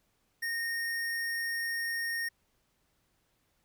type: tone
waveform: square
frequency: 1848 Hz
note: A#6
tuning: 16 cents flat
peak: -32 dBFS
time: 0.42-2.29 s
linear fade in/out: 10 ms
effects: pink hiss -74 dBFS RMS until 3.64 s